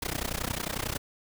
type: noise with amplitude modulation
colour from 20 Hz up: pink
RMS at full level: -29 dBFS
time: 0.02-0.98 s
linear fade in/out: 5 ms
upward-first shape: sine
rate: 31.1 Hz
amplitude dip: 95%
effects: none